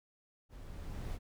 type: noise with level ramp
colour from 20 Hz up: brown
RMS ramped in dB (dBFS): -50 to -38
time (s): 0.49-1.19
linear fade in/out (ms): 50
effects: none